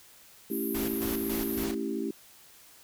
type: band-pass noise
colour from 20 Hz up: pink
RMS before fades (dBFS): -39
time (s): 0.49-1.67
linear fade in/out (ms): 50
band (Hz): 11000 to 14000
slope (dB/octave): 96
type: chord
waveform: sine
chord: A dominant seventh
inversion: none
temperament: equal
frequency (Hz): 220 / 277.2 / 329.6 / 392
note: A3 / C#4 / E4 / G4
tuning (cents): 0 / 0 / 0 / 0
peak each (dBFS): -35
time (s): 0.5-2.11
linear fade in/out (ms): 5
type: noise with tremolo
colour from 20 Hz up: pink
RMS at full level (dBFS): -37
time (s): 0.74-1.75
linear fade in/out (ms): 10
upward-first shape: square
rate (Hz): 3.6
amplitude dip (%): 60
effects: white hiss -55 dBFS RMS until 2.83 s